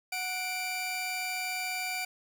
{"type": "tone pair together", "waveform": "sawtooth", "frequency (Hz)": [737, 2348], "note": ["F#5", "D7"], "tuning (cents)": [-7, -1], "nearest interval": "octave + minor sixth", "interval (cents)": 2006, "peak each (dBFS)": [-33, -30], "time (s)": [0.12, 2.05], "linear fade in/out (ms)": 5, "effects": []}